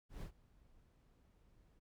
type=noise with ADSR envelope; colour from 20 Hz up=brown; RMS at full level=-45 dBFS; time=0.09-1.8 s; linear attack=130 ms; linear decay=92 ms; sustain=-23 dB; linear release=24 ms; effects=none